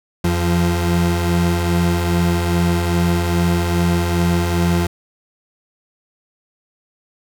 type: tone pair together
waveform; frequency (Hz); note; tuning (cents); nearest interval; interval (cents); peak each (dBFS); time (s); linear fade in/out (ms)
30% pulse; 85.58 / 173.6; F2 / F3; -35 / -10; octave; 1225; -15; 0.24-4.87; 5
effects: none